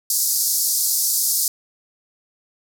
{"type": "band-pass noise", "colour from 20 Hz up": "white", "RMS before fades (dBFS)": -20, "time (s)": [0.1, 1.48], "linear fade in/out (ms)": 2, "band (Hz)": [4600, 15000], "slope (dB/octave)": 48, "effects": []}